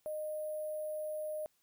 sine tone with sample-and-hold, 614 Hz, D#5, 23 cents flat, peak -36 dBFS, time 0.06-1.46 s, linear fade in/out 0 ms, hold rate 11025 Hz, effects white hiss -75 dBFS RMS until 1.62 s

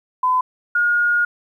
sine tone pair in turn, 1012 / 1431.2 Hz, B5 / F6, +42 / +42 cents, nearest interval tritone, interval 600 cents, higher second, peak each -14 dBFS, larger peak neither, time 0.23-0.41 / 0.75-1.25 s, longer second, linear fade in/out 5 ms, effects 9-bit

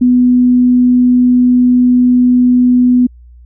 sine tone, 248.2 Hz, B3, 9 cents sharp, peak -5 dBFS, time 0.01-3.07 s, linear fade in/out 10 ms, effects added 60 Hz sine -35 dBFS peak until 3.45 s

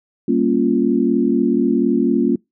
sine chord, G half-diminished seventh, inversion none, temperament equal, 196 / 233.1 / 277.2 / 349.2 Hz, G3 / Bb3 / Db4 / F4, 0 / 0 / 0 / 0 cents, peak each -23 / -17 / -18 / -19 dBFS, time 0.28-2.36 s, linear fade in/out 5 ms, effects noise-tail reverb RT60 0.2 s tail -26 dB re dry

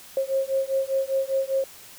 sine beating tone pair, 535 / 540 Hz, C5 / C#5, +38 / -45 cents, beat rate 5 Hz, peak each -25 dBFS, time 0.17-1.64 s, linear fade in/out 2 ms, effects white hiss -46 dBFS RMS until 1.98 s

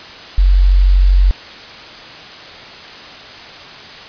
sine tone with quantisation, 46.3 Hz, F#1, 2 cents sharp, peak -6 dBFS, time 0.38-1.31 s, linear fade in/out 0 ms, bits 6, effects white hiss -33 dBFS RMS until 4.08 s + resampled to 11025 Hz

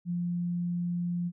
sine tone, 174.61 Hz, F3, in tune, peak -28 dBFS, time 0.05-1.32 s, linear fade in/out 50 ms, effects none

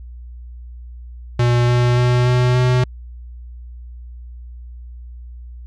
square tone with pitch steps, 120.8 / 121.99 / 123.2 / 124.41 / 125.64 Hz, B2 / B2 / B2 / B2 / B2, -38 / -21 / -4 / +13 / +30 cents, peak -13 dBFS, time 1.39-2.84 s, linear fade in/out 5 ms, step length 290 ms, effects added 60 Hz sine -32 dBFS peak until 5.66 s + low-pass 5000 Hz 12 dB/octave

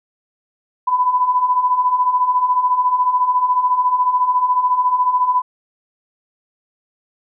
sine beating tone pair, 987.8 / 1001.8 Hz, B5 / B5, 0 / +24 cents, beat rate 14 Hz, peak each -20 / -14 dBFS, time 0.87-5.42 s, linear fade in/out 10 ms, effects none

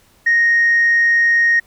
sine tone, 1864.7 Hz, A#6, in tune, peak -9 dBFS, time 0.26-1.6 s, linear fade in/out 10 ms, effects tanh soft clip ceiling -7 dBFS + pink hiss -53 dBFS RMS until 1.66 s

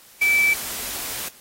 sine tone in noise, 2315 Hz, D7, 25 cents flat, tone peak -15 dBFS, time 0.21-0.54 s, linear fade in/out 10 ms, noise white, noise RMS -30 dBFS, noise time 0.21-1.29 s, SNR +12 dB, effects white hiss -49 dBFS RMS until 1.4 s + AAC 48 kbps

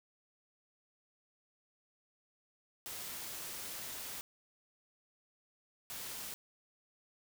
white noise bursts at uneven times, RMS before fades -44 dBFS, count 2, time 2.86-4.21 / 5.9-6.34 s, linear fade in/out 0 ms, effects none

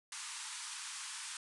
white band-pass noise, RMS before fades -45 dBFS, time 0.12-1.37 s, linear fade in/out 2 ms, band 860 to 10000 Hz, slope 96 dB/octave, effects none

